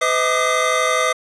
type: tone cluster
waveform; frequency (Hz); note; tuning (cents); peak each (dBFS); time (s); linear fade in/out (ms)
square; 507 / 637 / 1187 / 1239 / 2052; B4 / D#5 / D6 / D#6 / C7; +45 / +41 / +18 / -8 / -34; -23; 0.01-1.13; 10
effects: resampled to 22050 Hz